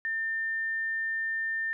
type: tone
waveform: sine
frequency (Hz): 1800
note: A6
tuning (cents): +39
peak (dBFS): -28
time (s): 0.05-1.73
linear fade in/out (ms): 0
effects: none